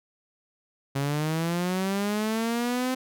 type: linear sweep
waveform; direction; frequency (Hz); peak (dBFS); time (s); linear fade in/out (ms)
sawtooth; up; 136 to 259.4; -21; 0.95-2.95; 10
effects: none